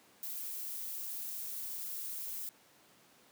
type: noise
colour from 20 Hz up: violet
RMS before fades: -41 dBFS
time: 0.23-2.49 s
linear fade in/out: 0 ms
effects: pink hiss -63 dBFS RMS until 3.31 s + high-pass 200 Hz 12 dB/octave